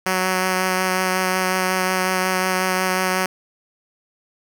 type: tone with vibrato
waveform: 5% pulse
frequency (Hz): 185.8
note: F#3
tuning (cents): +7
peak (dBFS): -7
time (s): 0.06-3.26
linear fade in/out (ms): 2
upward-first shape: sine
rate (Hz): 5.5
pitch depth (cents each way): 11
effects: none